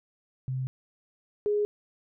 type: tone pair in turn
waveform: sine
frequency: 130.2 / 415.5 Hz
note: C3 / G#4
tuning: -8 / +1 cents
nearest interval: octave + minor sixth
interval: 2009 cents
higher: second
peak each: -28 / -23 dBFS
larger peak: second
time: 0.48-0.67 / 1.46-1.65 s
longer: neither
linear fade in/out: 0 ms
effects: none